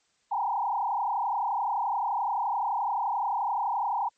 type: tone with frequency modulation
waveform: sine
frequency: 878 Hz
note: A5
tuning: 4 cents flat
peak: -25 dBFS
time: 0.31-4.09 s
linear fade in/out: 10 ms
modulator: 31.6 Hz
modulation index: 3.2
effects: white hiss -70 dBFS RMS until 4.17 s + MP3 32 kbps